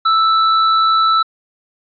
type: tone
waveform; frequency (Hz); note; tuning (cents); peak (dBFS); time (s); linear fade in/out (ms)
square; 1318.5; E6; 0; -11; 0.05-1.23; 10
effects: resampled to 11025 Hz